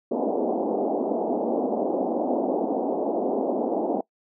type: band-pass noise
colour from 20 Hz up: pink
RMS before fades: -25 dBFS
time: 0.11-4.01 s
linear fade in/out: 5 ms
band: 230 to 800 Hz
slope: 48 dB/octave
effects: noise-tail reverb RT60 0.1 s tail -22 dB re dry